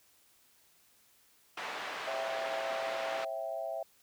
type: band-pass noise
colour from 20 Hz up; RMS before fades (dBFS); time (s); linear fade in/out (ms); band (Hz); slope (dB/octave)
pink; -40; 1.57-3.25; 5; 700 to 2800; 12
type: chord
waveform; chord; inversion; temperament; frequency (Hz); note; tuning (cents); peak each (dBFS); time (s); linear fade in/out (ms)
sine; C# diminished; none; equal with one note detuned; 544.2 / 659.3 / 784; C#5 / E5 / G5; -32 / 0 / 0; -42 / -36 / -42; 2.07-3.83; 5
effects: white hiss -66 dBFS RMS until 4.02 s